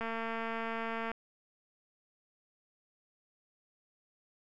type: click train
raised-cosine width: 0.5 ms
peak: -23 dBFS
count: 252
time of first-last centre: 0.01-1.116 s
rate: 227 Hz
effects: none